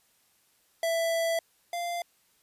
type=tone pair in turn; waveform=square; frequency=663 / 693.1 Hz; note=E5 / F5; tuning=+10 / -13 cents; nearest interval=minor second; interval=77 cents; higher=second; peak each=-26 / -31 dBFS; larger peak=first; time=0.83-1.39 / 1.73-2.02 s; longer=first; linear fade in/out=2 ms; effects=white hiss -67 dBFS RMS until 2.42 s + resampled to 32000 Hz